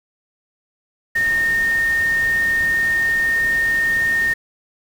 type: tone in noise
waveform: sine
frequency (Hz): 1834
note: A#6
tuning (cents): -29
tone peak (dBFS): -15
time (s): 1.15-4.34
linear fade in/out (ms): 10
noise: pink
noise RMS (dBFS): -33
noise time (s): 1.15-4.34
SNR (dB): +15
effects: none